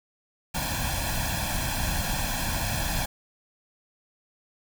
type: noise with comb filter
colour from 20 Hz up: pink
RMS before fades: -28 dBFS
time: 0.54-3.06 s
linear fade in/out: 10 ms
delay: 1.2 ms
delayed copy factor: +0.9
effects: none